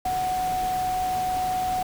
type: tone in noise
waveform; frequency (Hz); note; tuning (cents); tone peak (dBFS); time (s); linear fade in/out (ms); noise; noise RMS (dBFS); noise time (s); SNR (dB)
sine; 740; F#5; 0; -23; 0.05-1.83; 5; pink; -36; 0.05-1.83; +10
effects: none